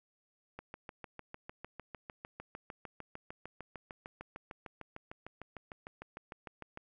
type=click train; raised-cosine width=0.5 ms; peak=-29 dBFS; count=42; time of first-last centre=0.59-6.774 s; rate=6.63 Hz; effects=none